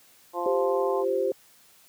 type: harmonic tone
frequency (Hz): 174.61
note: F3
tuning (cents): 0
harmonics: 2 / 3 / 4 / 5 / 6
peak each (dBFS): -33 / -33 / -33 / -33 / -33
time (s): 0.33-1.05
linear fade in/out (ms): 50
type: chord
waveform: sine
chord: F suspended second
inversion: none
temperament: equal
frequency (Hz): 349.2 / 392 / 523.3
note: F4 / G4 / C5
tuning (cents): 0 / 0 / 0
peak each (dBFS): -31 / -26 / -26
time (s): 0.46-1.32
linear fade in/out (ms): 2
effects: white hiss -57 dBFS RMS until 1.88 s + high-pass 80 Hz 12 dB/octave